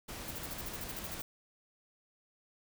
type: noise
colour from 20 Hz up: pink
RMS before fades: -44 dBFS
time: 0.08-1.22 s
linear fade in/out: 10 ms
type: noise bursts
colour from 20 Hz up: violet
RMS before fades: -42 dBFS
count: 13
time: 0.28-1.219 s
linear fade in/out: 0 ms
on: 27 ms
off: 49 ms
effects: none